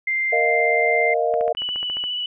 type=tone; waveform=sine; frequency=2093 Hz; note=C7; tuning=in tune; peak=-19 dBFS; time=0.07-1.14 s; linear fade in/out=5 ms
type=chord; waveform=sine; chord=Bb suspended fourth; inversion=none; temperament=just; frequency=466.2 / 621.6 / 699.2 Hz; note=Bb4 / Eb5 / F5; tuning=0 / -2 / +2 cents; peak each=-22 dBFS; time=0.32-1.53 s; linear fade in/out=10 ms
type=click train; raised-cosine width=0.5 ms; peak=-21 dBFS; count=11; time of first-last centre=1.34-2.039 s; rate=14.3 Hz
type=tone with vibrato; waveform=sine; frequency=2960 Hz; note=F#7; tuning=in tune; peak=-23 dBFS; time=1.57-2.26 s; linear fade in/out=2 ms; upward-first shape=sine; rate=15 Hz; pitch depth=17 cents each way
effects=none